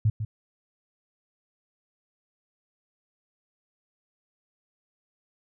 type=tone with echo; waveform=sine; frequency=108 Hz; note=A2; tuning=32 cents flat; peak=-18 dBFS; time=0.05-0.1 s; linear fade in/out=5 ms; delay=150 ms; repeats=1; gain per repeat=-9 dB; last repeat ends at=0.25 s; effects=none